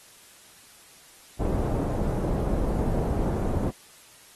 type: low-pass noise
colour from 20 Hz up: pink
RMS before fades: -26 dBFS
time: 1.39-3.71 s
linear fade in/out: 20 ms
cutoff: 560 Hz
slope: 12 dB/octave
effects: white hiss -52 dBFS RMS until 4.35 s + AAC 32 kbps